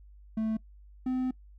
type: tone pair in turn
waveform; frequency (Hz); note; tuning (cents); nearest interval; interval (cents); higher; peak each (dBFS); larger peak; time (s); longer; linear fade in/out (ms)
triangle; 220 / 256.2; A3 / C4; 0 / -36; minor third; 264; second; -25; neither; 0.37-0.57 / 1.06-1.31; second; 5
effects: noise-tail reverb RT60 0.1 s tail -22 dB re dry + added 50 Hz sine -50 dBFS peak until 1.58 s